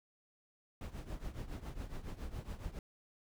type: noise with tremolo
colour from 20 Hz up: brown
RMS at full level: -40 dBFS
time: 0.81-2.79 s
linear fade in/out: 2 ms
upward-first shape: triangle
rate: 7.2 Hz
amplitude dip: 85%
effects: none